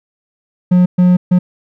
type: tone bursts at uneven times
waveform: triangle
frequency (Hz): 180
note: F#3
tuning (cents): -47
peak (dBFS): -4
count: 3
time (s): 0.71-0.86 / 0.98-1.17 / 1.31-1.39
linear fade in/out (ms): 10
effects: none

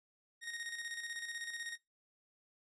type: tone with tremolo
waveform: sawtooth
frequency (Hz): 1864.7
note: A#6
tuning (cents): 0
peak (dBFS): -36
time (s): 0.41-1.78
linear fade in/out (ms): 50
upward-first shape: square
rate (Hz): 16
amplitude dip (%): 50
effects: noise-tail reverb RT60 0.2 s tail -24 dB re dry + resampled to 24000 Hz

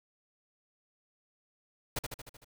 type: noise with echo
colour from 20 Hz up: pink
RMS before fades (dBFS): -33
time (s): 1.96-1.99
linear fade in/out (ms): 5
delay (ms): 76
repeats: 6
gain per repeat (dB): -4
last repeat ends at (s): 2.446
effects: none

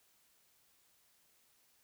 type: silence
effects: white hiss -71 dBFS RMS until 1.83 s

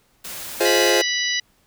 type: noise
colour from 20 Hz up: white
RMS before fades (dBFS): -33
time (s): 0.24-0.91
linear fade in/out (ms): 10
type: chord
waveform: sawtooth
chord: F minor seventh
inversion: none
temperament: just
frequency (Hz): 349.2 / 419.1 / 523.8 / 628.6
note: F4 / Ab4 / C5 / Eb5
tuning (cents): 0 / +16 / +2 / +18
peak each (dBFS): -17 / -17 / -16 / -21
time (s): 0.6-1.02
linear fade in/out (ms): 10
type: harmonic tone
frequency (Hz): 983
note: B5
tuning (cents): -8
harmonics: 2 / 3 / 4 / 5 / 6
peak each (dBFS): -24 / -26 / -27 / -28 / -29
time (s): 0.65-1.4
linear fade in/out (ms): 5
effects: pink hiss -61 dBFS RMS until 1.66 s

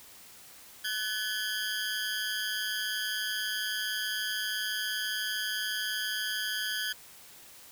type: ring-modulated tone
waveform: 20% pulse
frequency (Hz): 1611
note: G6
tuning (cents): +47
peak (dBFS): -23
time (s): 0.84-6.93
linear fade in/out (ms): 10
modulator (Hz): 106
effects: white hiss -52 dBFS RMS until 7.71 s

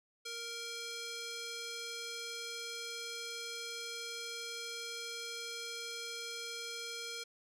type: tone with band-pass filter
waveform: square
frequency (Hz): 466.2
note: A#4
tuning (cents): 0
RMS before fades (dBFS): -43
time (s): 0.25-7.24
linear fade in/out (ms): 10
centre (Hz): 4700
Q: 1.1
effects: none

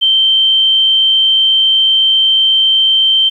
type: tone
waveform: sine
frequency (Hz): 3123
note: G7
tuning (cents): -7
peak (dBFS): -7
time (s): 0.01-3.3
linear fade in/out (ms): 20
effects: 8-bit

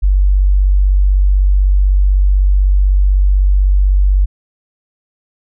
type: tone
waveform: sine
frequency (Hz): 48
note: G1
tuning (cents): -36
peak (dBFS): -7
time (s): 0.02-4.26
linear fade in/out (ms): 20
effects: none

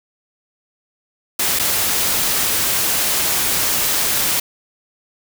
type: noise with dropouts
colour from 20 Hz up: white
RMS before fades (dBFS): -18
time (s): 1.39-4.4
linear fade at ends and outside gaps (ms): 5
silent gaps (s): 1.59-1.595
effects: none

